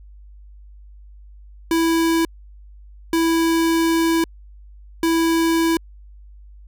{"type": "tone bursts at uneven times", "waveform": "square", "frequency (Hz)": 329.6, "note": "E4", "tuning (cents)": 0, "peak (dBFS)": -16, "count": 3, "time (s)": [[1.71, 2.25], [3.13, 4.24], [5.03, 5.77]], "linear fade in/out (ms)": 2, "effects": ["added 50 Hz sine -40 dBFS peak until 6.67 s"]}